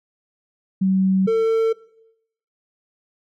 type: tone pair in turn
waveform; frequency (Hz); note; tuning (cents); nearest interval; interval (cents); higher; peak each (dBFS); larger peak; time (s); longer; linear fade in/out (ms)
sine / triangle; 190 / 449.2; F#3 / A4; +46 / +36; octave + minor third; 1490; second; -15 / -13; second; 0.81-1.27 / 1.27-1.73; neither; 10
effects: noise-tail reverb RT60 0.8 s tail -21 dB re dry